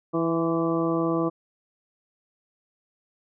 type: harmonic tone with a mistuned harmonic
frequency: 165.3 Hz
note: E3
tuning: 5 cents sharp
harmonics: 1 / 2 / 3 / 4 / 5 / 6 / 7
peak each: -30 / -24 / -29 / -32 / -40 / -36 / -32 dBFS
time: 0.13-1.3 s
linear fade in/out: 20 ms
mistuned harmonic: 6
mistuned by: +48 cents
effects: none